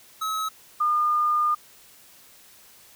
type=tone pair in turn; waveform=square / sine; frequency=1285 / 1212.9 Hz; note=E6 / D#6; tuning=-45 / -45 cents; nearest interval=minor second; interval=100 cents; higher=first; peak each=-26 / -19 dBFS; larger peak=second; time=0.21-0.49 / 0.8-1.55 s; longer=second; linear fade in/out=10 ms; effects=white hiss -52 dBFS RMS until 2.95 s